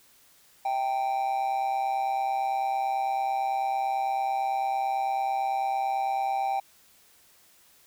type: tone with amplitude modulation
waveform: triangle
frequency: 784 Hz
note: G5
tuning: in tune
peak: -20 dBFS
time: 0.65-6.6 s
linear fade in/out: 5 ms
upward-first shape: sine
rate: 129 Hz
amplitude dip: 65%
effects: white hiss -59 dBFS RMS until 7.86 s